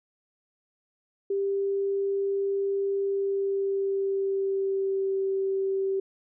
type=tone with pitch glide; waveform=sine; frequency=395.1 to 387.2 Hz; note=G4 to G4; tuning=+14 to -21 cents; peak=-24 dBFS; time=1.3-6 s; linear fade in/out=5 ms; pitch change=-35 cents; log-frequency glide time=3.03-5.18 s; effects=none